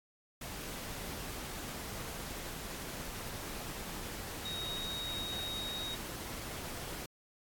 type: tone in noise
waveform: sine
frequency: 3769 Hz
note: A#7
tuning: 18 cents sharp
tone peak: -38 dBFS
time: 4.45-5.95 s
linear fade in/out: 5 ms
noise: pink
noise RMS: -43 dBFS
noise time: 0.41-7.06 s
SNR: +2 dB
effects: AAC 64 kbps